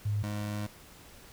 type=tone pair in turn; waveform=sine / 25% pulse; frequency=103.83 / 104.29 Hz; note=G#2 / G#2; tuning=0 / +8 cents; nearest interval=unison; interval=8 cents; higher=second; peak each=-27 / -29 dBFS; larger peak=first; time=0.05-0.23 / 0.23-0.67 s; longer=second; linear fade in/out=10 ms; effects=pink hiss -53 dBFS RMS until 1.32 s